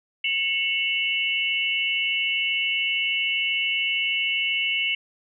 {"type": "tone cluster", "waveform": "sine", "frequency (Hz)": [2199, 2706, 2939], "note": ["C#7", "E7", "F#7"], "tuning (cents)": [-14, 45, -12], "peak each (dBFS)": -26, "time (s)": [0.24, 4.95], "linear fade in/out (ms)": 5, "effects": []}